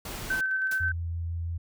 pink noise, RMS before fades -37 dBFS, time 0.05-0.41 s, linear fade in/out 5 ms
sine tone with tremolo, 1538 Hz, G6, 33 cents flat, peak -24 dBFS, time 0.3-0.92 s, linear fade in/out 5 ms, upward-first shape square, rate 9.4 Hz, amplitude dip 25%
white noise with exponential decay, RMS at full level -35 dBFS, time 0.71-0.86 s, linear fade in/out 5 ms, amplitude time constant 32 ms
sine tone with vibrato, 84.2 Hz, E2, 37 cents sharp, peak -29 dBFS, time 0.8-1.58 s, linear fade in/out 10 ms, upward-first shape sine, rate 6 Hz, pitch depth 9 cents each way
effects none

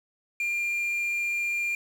triangle tone with quantisation, 2395 Hz, D7, 33 cents sharp, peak -24 dBFS, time 0.4-1.75 s, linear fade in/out 2 ms, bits 8, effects none

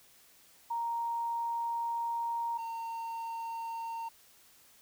sine / triangle tone pair in turn, 932.3 / 915.8 Hz, A#5 / A#5, 0 / -31 cents, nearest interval unison, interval 31 cents, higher first, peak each -31 / -34 dBFS, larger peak first, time 0.7-2.58 / 2.58-4.09 s, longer first, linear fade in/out 10 ms, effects white hiss -61 dBFS RMS until 4.81 s

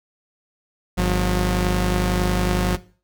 sawtooth tone pair together, 50.92 / 180 Hz, G#1 / F#3, -33 / -47 cents, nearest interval octave + minor seventh, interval 2186 cents, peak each -16 dBFS, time 0.97-2.77 s, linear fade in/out 20 ms, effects noise-tail reverb RT60 0.4 s tail -18 dB re dry

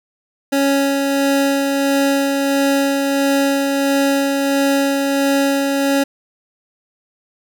25% pulse tone with tremolo, 277.2 Hz, C#4, in tune, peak -9 dBFS, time 0.52-6.04 s, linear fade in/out 10 ms, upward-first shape sine, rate 1.5 Hz, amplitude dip 30%, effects none

